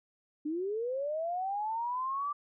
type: linear sweep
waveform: sine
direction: up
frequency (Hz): 290.3 to 1178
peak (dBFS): -31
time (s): 0.45-2.33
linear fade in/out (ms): 10
effects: none